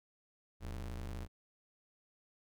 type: ring-modulated tone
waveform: square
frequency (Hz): 60.2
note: B1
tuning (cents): -44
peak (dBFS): -38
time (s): 0.6-1.28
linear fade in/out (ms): 50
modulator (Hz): 25.9
effects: none